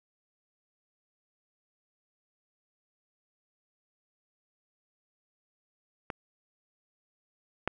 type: clicks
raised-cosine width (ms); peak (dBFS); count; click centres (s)
0.5; -19 / -13; 2; 6.102 / 7.676
effects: none